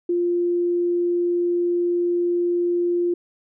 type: tone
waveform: sine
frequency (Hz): 349.2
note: F4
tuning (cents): 0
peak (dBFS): -18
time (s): 0.09-3.14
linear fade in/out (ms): 5
effects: none